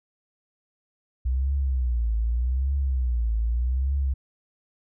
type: tone with vibrato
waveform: sine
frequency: 61.74 Hz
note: B1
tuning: in tune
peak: -21 dBFS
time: 1.25-4.14 s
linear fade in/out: 10 ms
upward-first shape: triangle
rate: 0.83 Hz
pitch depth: 220 cents each way
effects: none